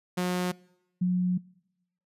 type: tone pair in turn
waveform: sawtooth / sine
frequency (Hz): 180 / 180.82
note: F#3 / F#3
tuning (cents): -47 / -40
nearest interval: unison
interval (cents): 7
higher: second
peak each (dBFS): -22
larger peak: neither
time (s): 0.17-0.52 / 1.01-1.38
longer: second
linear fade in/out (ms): 10
effects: noise-tail reverb RT60 0.9 s tail -24 dB re dry + resampled to 32000 Hz